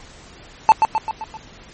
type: tone with echo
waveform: triangle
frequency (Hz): 880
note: A5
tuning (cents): 0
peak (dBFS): -3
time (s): 0.69-0.72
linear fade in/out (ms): 0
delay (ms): 130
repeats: 5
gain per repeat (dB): -5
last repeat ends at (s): 1.37
effects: pink hiss -43 dBFS RMS until 1.73 s + MP3 32 kbps